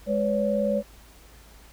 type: tone cluster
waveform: sine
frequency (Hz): 208.5 / 508 / 567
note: G#3 / B4 / C#5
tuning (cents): +7 / +49 / +39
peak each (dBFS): -26 / -29 / -24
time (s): 0.06-0.83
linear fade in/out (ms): 50
effects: added 53 Hz sine -50 dBFS peak until 1.72 s + pink hiss -53 dBFS RMS until 1.72 s